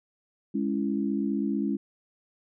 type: chord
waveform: sine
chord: C# minor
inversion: second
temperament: just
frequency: 207.9 / 277.2 / 332.6 Hz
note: G#3 / C#4 / E4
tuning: +2 / 0 / +16 cents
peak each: -28 / -29 / -32 dBFS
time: 0.54-1.77 s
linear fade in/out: 10 ms
effects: none